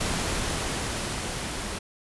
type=noise with level ramp; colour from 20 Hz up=pink; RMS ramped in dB=-27 to -33 dBFS; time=0-1.79 s; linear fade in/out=10 ms; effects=resampled to 24000 Hz